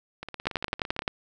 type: two click trains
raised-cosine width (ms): 0.3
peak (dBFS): -9 / -20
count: 8 / 15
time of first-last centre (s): 0.47-1.079 / 0.23-1.021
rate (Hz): 11.5 / 17.7
effects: none